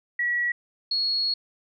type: tone pair in turn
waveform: sine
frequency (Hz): 1928 / 4328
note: B6 / C#8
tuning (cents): -42 / -42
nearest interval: octave + major second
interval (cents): 1400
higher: second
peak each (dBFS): -22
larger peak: neither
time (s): 0.19-0.52 / 0.91-1.34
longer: second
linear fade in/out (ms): 5
effects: none